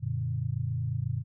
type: chord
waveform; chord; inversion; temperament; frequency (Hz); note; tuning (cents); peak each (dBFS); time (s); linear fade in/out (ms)
sine; Gb augmented; none; equal with one note detuned; 92.5 / 118.72 / 146.83; Gb2 / Bb2 / D3; 0 / +32 / 0; -35 / -30 / -34; 0-1.24; 50
effects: none